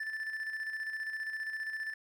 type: tone with tremolo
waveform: triangle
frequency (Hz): 1760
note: A6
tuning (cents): 0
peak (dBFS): -32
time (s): 0-1.94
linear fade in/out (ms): 5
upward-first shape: square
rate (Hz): 15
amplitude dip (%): 45
effects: none